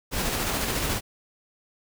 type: noise with tremolo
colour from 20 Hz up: pink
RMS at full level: -26 dBFS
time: 0.11-1.01 s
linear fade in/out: 50 ms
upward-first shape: square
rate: 14 Hz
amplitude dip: 25%
effects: none